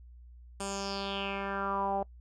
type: tone with low-pass filter sweep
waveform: 10% pulse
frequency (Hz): 197.3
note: G3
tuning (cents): +11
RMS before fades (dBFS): -34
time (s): 0.6-2.03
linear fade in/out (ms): 2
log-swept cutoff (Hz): 8700 to 690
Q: 4.7
effects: noise-tail reverb RT60 0.1 s tail -24 dB re dry + added 60 Hz sine -49 dBFS peak until 2.2 s